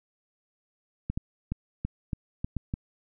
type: clicks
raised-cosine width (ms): 5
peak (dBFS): -17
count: 8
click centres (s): 1.1 / 1.175 / 1.52 / 1.85 / 2.132 / 2.445 / 2.567 / 2.739
effects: none